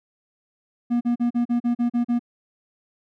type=tone bursts; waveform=triangle; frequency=239.5 Hz; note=A#3; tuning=47 cents sharp; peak=-16 dBFS; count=9; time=0.9-2.194 s; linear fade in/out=20 ms; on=110 ms; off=38 ms; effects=none